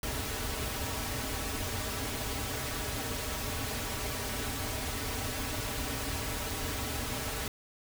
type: noise with comb filter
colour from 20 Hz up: pink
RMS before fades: -35 dBFS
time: 0.03-7.48 s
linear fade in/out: 2 ms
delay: 5.7 ms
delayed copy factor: -0.85
effects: none